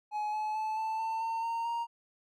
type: tone with pitch steps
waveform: triangle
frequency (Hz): 844 / 856.3 / 868.7 / 881.4 / 894.2 / 907.2 / 920.4 / 933.8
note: G#5 / A5 / A5 / A5 / A5 / A#5 / A#5 / A#5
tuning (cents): +28 / -47 / -22 / +3 / +28 / -47 / -22 / +3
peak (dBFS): -29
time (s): 0.11-1.87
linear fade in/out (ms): 50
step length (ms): 220
effects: none